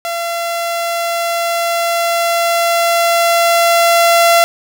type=tone with level ramp; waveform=sawtooth; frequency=681 Hz; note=F5; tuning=44 cents flat; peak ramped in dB=-14 to -3 dBFS; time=0.05-4.44 s; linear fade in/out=0 ms; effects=none